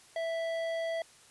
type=tone with hard clipping; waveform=sine; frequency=659.3 Hz; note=E5; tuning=in tune; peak=-33 dBFS; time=0.16-1.02 s; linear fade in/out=2 ms; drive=11 dB; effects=white hiss -58 dBFS RMS until 1.3 s + resampled to 24000 Hz